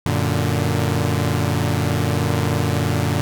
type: chord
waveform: sawtooth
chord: Gb augmented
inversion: none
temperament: equal with one note detuned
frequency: 93.36 / 116.54 / 146.83 Hz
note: Gb2 / Bb2 / D3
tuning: +16 / 0 / 0 cents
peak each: -18 dBFS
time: 0.06-3.21 s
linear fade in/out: 0 ms
effects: none